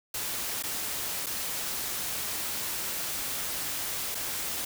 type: noise with dropouts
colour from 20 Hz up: white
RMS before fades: -33 dBFS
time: 0.14-4.65 s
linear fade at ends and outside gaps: 5 ms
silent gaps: 0.626-0.635 / 1.262-1.266 / 4.147-4.151 s
effects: none